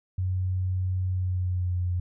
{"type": "tone with pitch glide", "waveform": "sine", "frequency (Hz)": [92.5, 89.35], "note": ["F#2", "F2"], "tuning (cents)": [0, 40], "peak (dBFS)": -24, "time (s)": [0.18, 2], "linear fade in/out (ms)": 5, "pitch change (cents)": -60, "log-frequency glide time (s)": [1.08, 1.86], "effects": []}